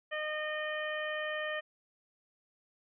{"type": "harmonic tone", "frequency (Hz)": 612, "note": "D#5", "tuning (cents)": -29, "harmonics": [1, 2, 3, 4, 5], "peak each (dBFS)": [-37, -43, -37, -46, -45], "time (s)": [0.11, 1.61], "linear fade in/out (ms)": 20, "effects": []}